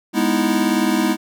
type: chord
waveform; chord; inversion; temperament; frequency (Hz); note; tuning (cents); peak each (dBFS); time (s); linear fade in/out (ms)
square; E major seventh; first; equal; 207.7 / 246.9 / 311.1 / 329.6; G#3 / B3 / D#4 / E4; 0 / 0 / 0 / 0; -22; 0.13-1.17; 50
effects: none